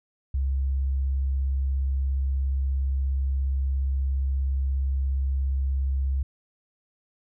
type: tone with vibrato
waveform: sine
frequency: 67.3 Hz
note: C2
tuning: 49 cents sharp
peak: -22 dBFS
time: 0.34-6.23 s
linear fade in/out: 5 ms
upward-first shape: sine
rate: 17 Hz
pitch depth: 12 cents each way
effects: none